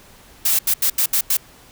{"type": "noise bursts at uneven times", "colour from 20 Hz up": "blue", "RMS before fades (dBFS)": -17, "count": 6, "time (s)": [[0.45, 0.59], [0.67, 0.74], [0.82, 0.9], [0.98, 1.06], [1.13, 1.21], [1.3, 1.37]], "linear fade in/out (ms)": 5, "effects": ["pink hiss -47 dBFS RMS until 1.71 s"]}